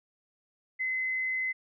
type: tone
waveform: sine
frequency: 2043 Hz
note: C7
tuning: 42 cents flat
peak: -28 dBFS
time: 0.79-1.53 s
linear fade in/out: 20 ms
effects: none